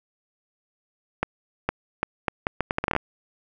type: accelerating click train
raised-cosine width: 0.5 ms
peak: -7 dBFS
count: 14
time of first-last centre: 1.23-2.964 s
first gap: 460 ms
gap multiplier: 0.74
effects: none